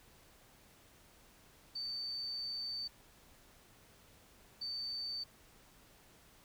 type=tone bursts at uneven times; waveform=sine; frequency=4563 Hz; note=C#8; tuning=49 cents sharp; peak=-38 dBFS; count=2; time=1.75-2.88 / 4.61-5.24 s; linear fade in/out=10 ms; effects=pink hiss -63 dBFS RMS until 6.44 s